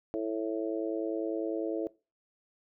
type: harmonic tone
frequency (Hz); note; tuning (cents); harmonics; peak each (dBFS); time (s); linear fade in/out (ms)
110; A2; 0; 3 / 4 / 5 / 6; -33 / -35 / -37 / -39; 0.14-1.87; 0
effects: noise-tail reverb RT60 0.3 s tail -21 dB re dry